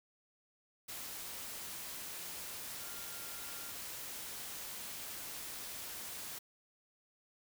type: tone in noise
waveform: sine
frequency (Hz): 1396.9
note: F6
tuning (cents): 0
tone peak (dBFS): -56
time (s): 2.8-3.72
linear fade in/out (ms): 10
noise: white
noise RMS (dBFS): -45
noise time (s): 0.88-6.39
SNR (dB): -14
effects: none